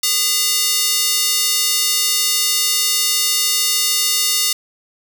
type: tone with high-pass filter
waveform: square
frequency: 406.7 Hz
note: G#4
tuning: 36 cents flat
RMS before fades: -17 dBFS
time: 0.03-4.53 s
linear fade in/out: 5 ms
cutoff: 4600 Hz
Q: 1.1
effects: none